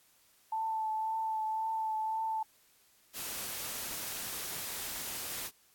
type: tone with vibrato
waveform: sine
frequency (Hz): 880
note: A5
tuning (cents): 0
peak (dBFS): -31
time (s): 0.52-2.43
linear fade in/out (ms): 5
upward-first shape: triangle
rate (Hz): 1.9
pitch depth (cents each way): 21
type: noise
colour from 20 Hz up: white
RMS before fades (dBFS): -39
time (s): 3.13-5.51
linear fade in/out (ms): 50
effects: white hiss -66 dBFS RMS until 5.74 s + AAC 64 kbps